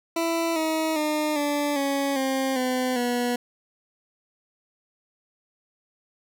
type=tone with pitch steps; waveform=20% pulse; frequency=332.2 / 317.7 / 303.9 / 290.7 / 278.1 / 266 / 254.4 / 243.3 Hz; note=E4 / D#4 / D#4 / D4 / C#4 / C4 / C4 / B3; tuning=+13 / +36 / -41 / -18 / +6 / +29 / -48 / -26 cents; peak=-18 dBFS; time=0.16-3.36 s; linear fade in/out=5 ms; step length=400 ms; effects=none